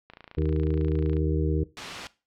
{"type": "click train", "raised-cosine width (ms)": 0.3, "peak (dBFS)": -28, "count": 31, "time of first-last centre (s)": [0.1, 1.168], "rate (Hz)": 28.1}
{"type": "harmonic tone", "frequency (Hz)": 77.78, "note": "D#2", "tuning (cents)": 0, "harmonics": [1, 2, 4, 5, 6], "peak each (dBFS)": [-25, -28, -31, -32, -33], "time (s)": [0.37, 1.64], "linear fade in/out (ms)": 10}
{"type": "noise", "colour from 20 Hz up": "white", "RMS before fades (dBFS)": -33, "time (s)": [1.77, 2.07], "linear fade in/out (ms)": 0}
{"effects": ["noise-tail reverb RT60 0.3 s tail -19 dB re dry", "low-pass 4000 Hz 12 dB/octave"]}